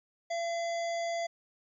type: harmonic tone with a mistuned harmonic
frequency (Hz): 679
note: F5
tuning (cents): -49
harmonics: 1 / 3 / 5 / 7 / 9 / 10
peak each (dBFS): -31 / -41 / -48 / -48 / -52 / -50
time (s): 0.3-1.27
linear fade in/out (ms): 10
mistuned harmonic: 9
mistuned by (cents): +17
effects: 12-bit